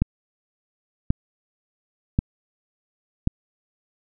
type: click train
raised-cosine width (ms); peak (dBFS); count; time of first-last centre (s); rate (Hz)
5; -6; 4; 0.02-3.274; 0.922
effects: none